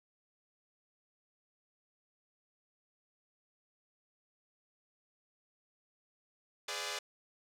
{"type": "chord", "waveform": "5% pulse", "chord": "G# diminished seventh", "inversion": "none", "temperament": "equal with one note detuned", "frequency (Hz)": [415.3, 504.8, 587.3, 698.5], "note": ["G#4", "B4", "D5", "F5"], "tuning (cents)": [0, 38, 0, 0], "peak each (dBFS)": [-31, -31, -30, -35], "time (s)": [6.68, 6.99], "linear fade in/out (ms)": 5, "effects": ["low-pass 11000 Hz 12 dB/octave"]}